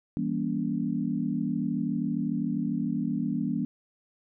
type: chord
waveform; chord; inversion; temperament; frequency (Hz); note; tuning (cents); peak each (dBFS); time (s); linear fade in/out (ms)
sine; E diminished seventh; none; just; 164.81 / 197.78 / 237.3 / 284.8; E3 / G3 / Bb3 / Db4; 0 / +16 / +31 / +47; -33 / -32 / -30 / -32; 0.17-3.65; 0
effects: none